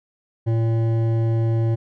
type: tone with hard clipping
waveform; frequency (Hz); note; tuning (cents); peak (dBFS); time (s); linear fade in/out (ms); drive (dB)
sine; 113.8; A#2; -41; -19; 0.46-1.76; 20; 11
effects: none